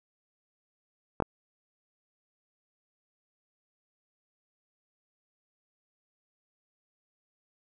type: clicks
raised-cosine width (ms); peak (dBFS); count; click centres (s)
1; -12; 2; 1.202 / 1.223
effects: none